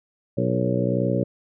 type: harmonic tone with a mistuned harmonic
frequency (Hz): 61.7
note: B1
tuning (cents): -1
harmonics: 2 / 3 / 4 / 5 / 6 / 7 / 8 / 9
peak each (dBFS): -25 / -26 / -29 / -29 / -31 / -31 / -31 / -27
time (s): 0.37-1.24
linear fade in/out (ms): 10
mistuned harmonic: 7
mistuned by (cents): +32
effects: none